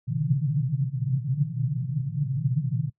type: band-pass noise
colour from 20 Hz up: pink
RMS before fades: -26 dBFS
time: 0.07-2.9 s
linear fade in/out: 10 ms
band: 120 to 160 Hz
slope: 96 dB/octave
effects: noise-tail reverb RT60 0.1 s tail -22 dB re dry